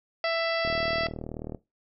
harmonic tone, 663 Hz, E5, 10 cents sharp, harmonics 1 / 2 / 3 / 4 / 5 / 6 / 7 / 8, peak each -26 / -33 / -32 / -37 / -39 / -46 / -36 / -44 dBFS, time 0.24-1.07 s, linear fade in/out 2 ms
click train, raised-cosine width 2 ms, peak -22 dBFS, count 36, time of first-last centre 0.65-1.547 s, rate 39 Hz
effects noise-tail reverb RT60 0.2 s tail -17 dB re dry

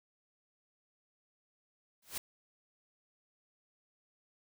white noise with exponential growth, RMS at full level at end -34 dBFS, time 2.02-2.18 s, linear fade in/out 5 ms, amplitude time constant 34 ms, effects none

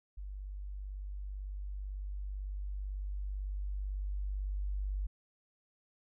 sine tone with level ramp, 49 Hz, G1, in tune, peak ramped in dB -40 to -32 dBFS, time 0.17-5.07 s, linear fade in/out 10 ms, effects none

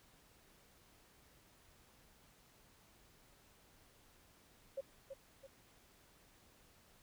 sine tone with echo, 543 Hz, C#5, 36 cents flat, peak -38 dBFS, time 4.77-4.81 s, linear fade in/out 10 ms, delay 330 ms, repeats 2, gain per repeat -7 dB, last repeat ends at 5.47 s, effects pink hiss -67 dBFS RMS until 7.02 s

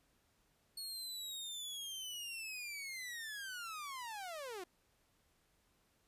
sawtooth linear sweep, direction down, 4362 to 340.3 Hz, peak -40 dBFS, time 0.77-4.64 s, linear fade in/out 5 ms, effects pink hiss -75 dBFS RMS until 6.07 s + resampled to 32000 Hz

